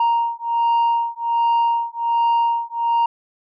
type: beating tone pair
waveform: sine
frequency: 932.3 / 933.6 Hz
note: A#5 / A#5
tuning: 0 / +2 cents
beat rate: 1.3 Hz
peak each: -17 dBFS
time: 0-3.06 s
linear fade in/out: 5 ms
effects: tanh soft clip ceiling -13 dBFS